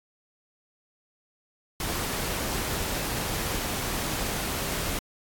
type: noise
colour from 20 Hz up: pink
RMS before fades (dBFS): -30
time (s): 1.8-4.99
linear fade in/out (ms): 2
effects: AAC 64 kbps